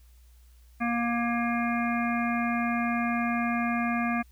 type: harmonic tone with a mistuned harmonic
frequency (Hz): 236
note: A#3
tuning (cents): +22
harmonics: 1 / 3 / 5 / 7 / 9 / 10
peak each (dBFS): -27 / -32 / -34 / -35 / -37 / -37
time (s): 0.8-4.23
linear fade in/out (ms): 20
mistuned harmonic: 10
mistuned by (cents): +47
effects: added 60 Hz sine -52 dBFS peak until 4.31 s + white hiss -66 dBFS RMS until 4.31 s